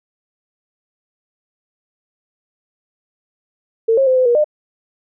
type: tone with pitch steps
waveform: sine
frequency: 451.9 / 539 / 516 / 511 / 477.9 / 603 Hz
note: A4 / C#5 / C5 / C5 / A#4 / D5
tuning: +46 / -49 / -24 / -41 / +43 / +46 cents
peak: -10 dBFS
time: 3.88-4.444 s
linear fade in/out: 10 ms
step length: 94 ms
effects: none